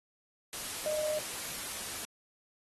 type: tone in noise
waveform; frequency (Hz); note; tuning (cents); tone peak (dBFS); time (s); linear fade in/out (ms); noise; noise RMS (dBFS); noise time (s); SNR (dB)
sine; 612; D#5; -29; -31; 0.86-1.19; 0; white; -39; 0.53-2.05; +5
effects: AAC 32 kbps